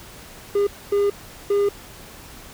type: tone bursts at uneven times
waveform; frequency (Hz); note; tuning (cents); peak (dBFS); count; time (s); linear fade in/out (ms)
triangle; 405; G#4; -43; -14; 3; 0.55-0.67 / 0.92-1.1 / 1.5-1.69; 5
effects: pink hiss -42 dBFS RMS until 2.53 s